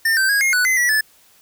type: tone with pitch steps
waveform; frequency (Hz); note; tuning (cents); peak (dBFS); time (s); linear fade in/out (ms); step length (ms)
square; 1805 / 1555 / 1644 / 2140 / 1482 / 2046 / 1940 / 1738; A6 / G6 / G#6 / C7 / F#6 / C7 / B6 / A6; +44 / -14 / -18 / +38 / +2 / -39 / -31 / -22; -15; 0.05-1.01; 5; 120
effects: white hiss -53 dBFS RMS until 1.41 s